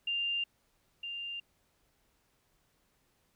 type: tone pair in turn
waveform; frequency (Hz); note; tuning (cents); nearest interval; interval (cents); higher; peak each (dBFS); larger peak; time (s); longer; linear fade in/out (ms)
sine; 2794 / 2794; F7 / F7; 0 / 0; unison; 0; neither; -30 / -37; first; 0.07-0.44 / 1.03-1.4; neither; 5
effects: pink hiss -73 dBFS RMS until 3.35 s